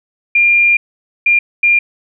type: tone bursts at uneven times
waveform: sine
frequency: 2400 Hz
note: D7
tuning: 37 cents sharp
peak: -7 dBFS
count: 3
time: 0.35-0.77 / 1.26-1.39 / 1.63-1.79 s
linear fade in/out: 5 ms
effects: none